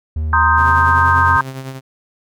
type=tone with pitch glide; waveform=triangle; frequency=77.78 to 86.3 Hz; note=D#2 to F2; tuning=0 to -20 cents; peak=-15 dBFS; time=0.16-1.37 s; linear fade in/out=5 ms; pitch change=+180 cents; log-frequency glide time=0.47-1.13 s
type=chord; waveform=sine; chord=C minor seventh; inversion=third; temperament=equal; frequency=932.3 / 1046.5 / 1244.5 / 1568 Hz; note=Bb5 / C6 / Eb6 / G6; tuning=0 / 0 / 0 / 0 cents; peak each=-16 / -16 / -16 / -15 dBFS; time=0.33-1.41 s; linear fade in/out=2 ms
type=tone with tremolo; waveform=sawtooth; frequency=132.7 Hz; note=C3; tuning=25 cents sharp; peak=-20 dBFS; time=0.56-1.81 s; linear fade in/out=50 ms; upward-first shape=triangle; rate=10 Hz; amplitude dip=60%
effects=none